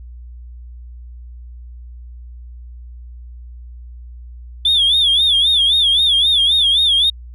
sine tone with vibrato, 3453 Hz, A7, 33 cents flat, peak -9 dBFS, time 4.65-7.1 s, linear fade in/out 5 ms, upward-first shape sine, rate 3.8 Hz, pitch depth 130 cents each way, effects tanh soft clip ceiling -8 dBFS + added 60 Hz sine -32 dBFS peak until 7.34 s

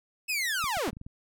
sawtooth linear sweep, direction down, 2642 to 160 Hz, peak -24 dBFS, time 0.28-0.91 s, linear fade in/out 20 ms
clicks, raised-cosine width 5 ms, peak -30 dBFS, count 7, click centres 0.641 / 0.771 / 0.878 / 0.931 / 0.969 / 1.014 / 1.065 s
effects none

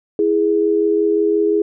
sine tone pair together, 329.6 / 415.3 Hz, E4 / G#4, 0 / 0 cents, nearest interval major third, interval 400 cents, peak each -18 / -14 dBFS, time 0.19-1.62 s, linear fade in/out 2 ms, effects none

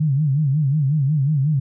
sine tone with vibrato, 144.3 Hz, D3, 30 cents flat, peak -15 dBFS, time 0-1.6 s, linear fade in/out 10 ms, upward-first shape sine, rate 5.5 Hz, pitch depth 150 cents each way, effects none

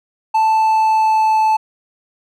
triangle tone with pitch glide, 880 to 872.9 Hz, A5 to A5, 0 to -14 cents, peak -9 dBFS, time 0.34-1.57 s, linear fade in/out 10 ms, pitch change -14 cents, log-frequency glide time 0.46-1.41 s, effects none

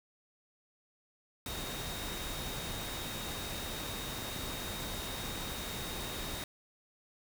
sine tone in noise, 3729 Hz, A#7, in tune, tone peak -45 dBFS, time 1.46-6.44 s, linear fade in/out 2 ms, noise pink, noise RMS -40 dBFS, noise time 1.46-6.44 s, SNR -8 dB, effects none

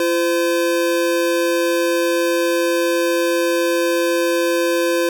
square tone pair together, 341.9 / 514.1 Hz, F4 / C5, -37 / -31 cents, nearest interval perfect fifth, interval 706 cents, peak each -19 dBFS, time 0-5.09 s, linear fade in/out 2 ms, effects none

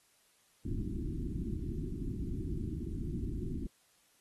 pink low-pass noise, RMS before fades -37 dBFS, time 0.65-3.67 s, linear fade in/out 2 ms, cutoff 370 Hz, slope 96 dB/octave, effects white hiss -69 dBFS RMS until 4.2 s + AAC 32 kbps

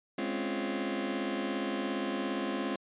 sawtooth chord, Db major seventh, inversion second, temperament just, 207.9 / 259.9 / 277.2 / 346.5 Hz, Ab3 / C4 / Db4 / F4, +2 / -11 / 0 / -14 cents, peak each -33 dBFS, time 0.18-2.76 s, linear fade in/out 5 ms, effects resampled to 8000 Hz

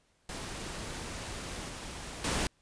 pink noise with level steps, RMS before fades -40 / -42 / -31 dBFS, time 0.29-2.47 s, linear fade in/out 2 ms, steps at 1.68 / 2.24 s, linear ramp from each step 5 ms, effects pink hiss -70 dBFS RMS until 2.61 s + resampled to 22050 Hz

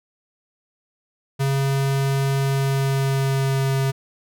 square tone with pitch glide, 136.9 to 135.02 Hz, C#3 to C#3, -21 to -45 cents, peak -19 dBFS, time 1.39-3.92 s, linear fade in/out 20 ms, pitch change -24 cents, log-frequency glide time 2.4-3.75 s, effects none

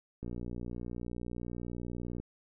click train, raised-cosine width 3 ms, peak -27 dBFS, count 119, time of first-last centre 0.23-2.2 s, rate 59.9 Hz, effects none

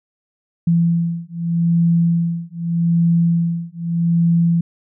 sine beating tone pair, 168.5 / 169.32 Hz, E3 / E3, +38 / +47 cents, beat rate 0.82 Hz, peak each -17 dBFS, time 0.67-4.61 s, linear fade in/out 5 ms, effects none

